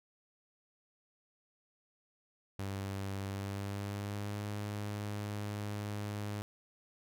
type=tone with pitch glide; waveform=sawtooth; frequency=98 to 103.53 Hz; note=G2 to G#2; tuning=0 to -5 cents; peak=-33 dBFS; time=2.59-6.42 s; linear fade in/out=0 ms; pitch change=+95 cents; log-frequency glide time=3.24-4.45 s; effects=none